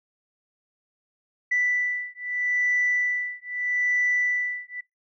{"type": "beating tone pair", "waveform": "sine", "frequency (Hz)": [1977, 1977.79], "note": ["B6", "B6"], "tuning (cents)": [1, 2], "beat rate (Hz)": 0.79, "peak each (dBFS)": -25, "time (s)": [1.51, 4.81], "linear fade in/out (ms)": 10, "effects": ["noise-tail reverb RT60 0.2 s tail -24 dB re dry", "tanh soft clip ceiling -15 dBFS"]}